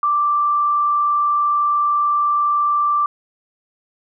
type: tone with frequency modulation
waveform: sine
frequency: 1174.7 Hz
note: D6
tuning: in tune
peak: -14 dBFS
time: 0.03-3.06 s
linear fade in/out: 2 ms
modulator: 33.9 Hz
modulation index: 0.26
effects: none